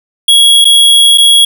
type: tone with dropouts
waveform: square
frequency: 3322 Hz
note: G#7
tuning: in tune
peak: -3 dBFS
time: 0.28-1.45 s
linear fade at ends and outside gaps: 5 ms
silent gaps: 0.645-0.652 / 1.176-1.181 s
effects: none